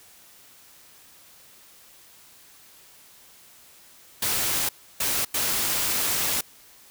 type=noise bursts at uneven times; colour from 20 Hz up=white; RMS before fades=-25 dBFS; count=3; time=4.22-4.69 / 5-5.25 / 5.34-6.41 s; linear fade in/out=5 ms; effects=white hiss -52 dBFS RMS until 6.9 s